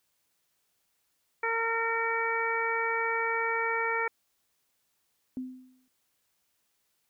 harmonic tone, 456.9 Hz, A#4, 35 cents flat, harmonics 1 / 2 / 3 / 4 / 5, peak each -33 / -33 / -33 / -33 / -33 dBFS, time 1.43-4.08 s, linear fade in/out 5 ms
sine tone with exponential decay, 256.1 Hz, C4, 37 cents flat, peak -30 dBFS, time 5.37-5.88 s, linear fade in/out 1 ms, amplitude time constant 110 ms
effects white hiss -75 dBFS RMS until 7.09 s

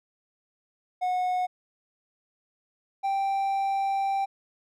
triangle tone pair in turn, 730 / 784.1 Hz, F#5 / G5, -24 / 0 cents, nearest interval minor second, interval 124 cents, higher second, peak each -22 dBFS, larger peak neither, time 1.01-1.47 / 3.03-4.26 s, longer second, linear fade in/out 20 ms, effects none

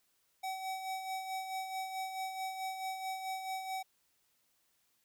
square tone with tremolo, 760 Hz, F#5, 46 cents sharp, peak -36 dBFS, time 0.43-3.83 s, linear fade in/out 10 ms, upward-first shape sine, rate 4.6 Hz, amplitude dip 50%, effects white hiss -75 dBFS RMS until 5.04 s

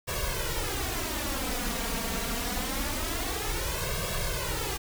pink noise with flanger, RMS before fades -31 dBFS, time 0.07-4.78 s, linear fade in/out 20 ms, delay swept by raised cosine 1.8 to 4.4 ms, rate 0.25 Hz, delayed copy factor +1, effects none

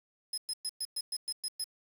25% pulse tone bursts, 5100 Hz, D#8, 42 cents sharp, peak -28 dBFS, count 9, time 0.33-1.642 s, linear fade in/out 5 ms, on 48 ms, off 110 ms, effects 9-bit

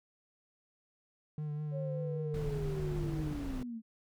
triangle tone with vibrato, 150 Hz, D3, 37 cents sharp, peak -33 dBFS, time 1.38-3.33 s, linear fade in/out 2 ms, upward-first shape sine, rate 5.1 Hz, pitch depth 24 cents each way
sine linear sweep, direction down, 554.4 to 218.1 Hz, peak -38 dBFS, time 1.71-3.82 s, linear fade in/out 50 ms
brown noise, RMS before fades -40 dBFS, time 2.34-3.63 s, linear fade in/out 2 ms
effects none

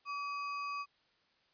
sine tone with sample-and-hold, 1147 Hz, D6, 41 cents flat, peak -36 dBFS, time 0.05-0.86 s, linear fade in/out 50 ms, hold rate 3675 Hz, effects white hiss -72 dBFS RMS until 1.53 s + resampled to 11025 Hz

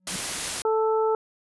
triangle tone with exponential growth, 185 Hz, F#3, in tune, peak -28 dBFS, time 0-0.16 s, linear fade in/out 2 ms, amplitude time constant 33 ms
white noise, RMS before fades -29 dBFS, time 0.07-0.62 s, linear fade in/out 2 ms
harmonic tone, 440 Hz, A4, in tune, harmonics 1 / 2 / 3, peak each -21 / -27 / -31 dBFS, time 0.65-1.15 s, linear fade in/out 2 ms
effects resampled to 24000 Hz

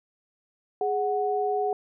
sine tone pair together, 415.3 / 740 Hz, G#4 / F#5, 0 / 0 cents, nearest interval minor seventh, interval 1000 cents, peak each -26 dBFS, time 0.81-1.73 s, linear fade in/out 2 ms, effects none

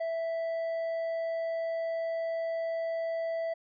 triangle tone with hard clipping, 659.3 Hz, E5, in tune, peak -31 dBFS, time 0-3.54 s, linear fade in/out 10 ms, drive 7 dB, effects resampled to 11025 Hz

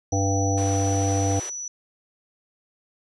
sine tone, 5920 Hz, F#8, in tune, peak -30 dBFS, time 0.12-1.68 s, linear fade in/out 2 ms
harmonic tone, 98 Hz, G2, in tune, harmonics 1 / 3 / 5 / 7 / 8, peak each -22 / -27 / -29 / -30 / -31 dBFS, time 0.12-1.4 s, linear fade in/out 10 ms
pink band-pass noise, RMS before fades -40 dBFS, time 0.57-1.5 s, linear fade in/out 10 ms, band 330 to 11000 Hz, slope 96 dB/octave
effects none

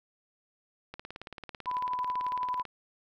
click train, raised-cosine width 0.3 ms, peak -25 dBFS, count 32, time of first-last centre 0.94-2.653 s, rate 18.1 Hz
sine tone with tremolo, 998 Hz, B5, 18 cents sharp, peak -28 dBFS, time 1.66-2.63 s, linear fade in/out 20 ms, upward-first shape square, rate 12 Hz, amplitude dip 30%
effects none

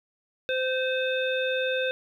harmonic tone, 517 Hz, C5, 21 cents flat, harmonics 1 / 3 / 5 / 7, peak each -26 / -31 / -33 / -34 dBFS, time 0.49-1.91 s, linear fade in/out 0 ms, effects 10-bit

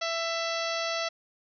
harmonic tone with a mistuned harmonic, 665 Hz, E5, 15 cents sharp, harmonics 1 / 2 / 3 / 4 / 5 / 6 / 7 / 8 / 9, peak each -32 / -35 / -37 / -38 / -39 / -40 / -40 / -41 / -42 dBFS, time 0.01-1.09 s, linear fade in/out 10 ms, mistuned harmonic 7, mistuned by -48 cents, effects none

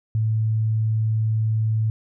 sine tone, 110 Hz, A2, in tune, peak -18 dBFS, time 0.15-1.9 s, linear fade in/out 0 ms, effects none

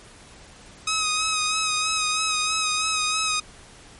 10% pulse tone with vibrato, 1264 Hz, D#6, 27 cents sharp, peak -13 dBFS, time 0.87-3.4 s, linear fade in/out 5 ms, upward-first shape sine, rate 3.1 Hz, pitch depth 31 cents each way, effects pink hiss -47 dBFS RMS until 3.99 s + MP3 48 kbps

